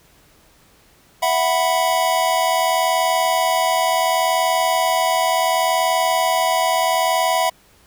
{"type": "chord", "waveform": "square", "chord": "E suspended second", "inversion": "none", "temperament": "equal", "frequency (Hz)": [659.3, 740, 987.8], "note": ["E5", "F#5", "B5"], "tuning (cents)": [0, 0, 0], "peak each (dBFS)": -21, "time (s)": [1.22, 7.5], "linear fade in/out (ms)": 10, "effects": ["pink hiss -53 dBFS RMS until 7.86 s"]}